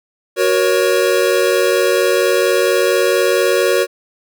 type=chord; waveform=square; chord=F# major; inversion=none; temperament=equal with one note detuned; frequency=370 / 474.3 / 554.4 Hz; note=F#4 / A#4 / C#5; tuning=0 / +30 / 0 cents; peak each=-17 dBFS; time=0.36-3.87 s; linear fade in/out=50 ms; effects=none